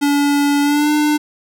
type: tone with pitch glide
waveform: square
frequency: 286.4 to 299.4 Hz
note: D4 to D4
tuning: -43 to +33 cents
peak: -13 dBFS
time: 0.01-1.18 s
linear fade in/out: 20 ms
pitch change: +76 cents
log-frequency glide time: 0.62-0.9 s
effects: none